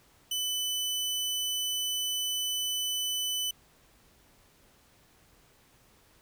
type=tone; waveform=sawtooth; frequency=3000 Hz; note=F#7; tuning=23 cents sharp; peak=-26 dBFS; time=0.31-3.51 s; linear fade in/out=5 ms; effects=pink hiss -62 dBFS RMS until 6.21 s